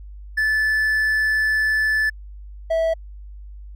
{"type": "tone pair in turn", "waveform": "triangle", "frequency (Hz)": [1743, 652.9], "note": ["A6", "E5"], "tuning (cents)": [-17, -17], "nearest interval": "octave + perfect fourth", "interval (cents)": 1700, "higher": "first", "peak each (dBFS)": -15, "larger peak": "neither", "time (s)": [[0.37, 2.1], [2.7, 2.94]], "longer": "first", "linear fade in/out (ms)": 10, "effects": ["added 50 Hz sine -35 dBFS peak until 3.75 s"]}